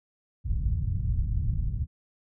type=low-pass noise; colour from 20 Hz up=white; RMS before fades=-27 dBFS; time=0.44-1.87 s; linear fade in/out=50 ms; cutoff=110 Hz; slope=24 dB/octave; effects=none